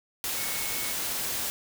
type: tone in noise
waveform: sine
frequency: 2202 Hz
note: C#7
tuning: 12 cents flat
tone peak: -40 dBFS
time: 0.37-0.93 s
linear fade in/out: 0 ms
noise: white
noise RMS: -31 dBFS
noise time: 0.24-1.5 s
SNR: -12 dB
effects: none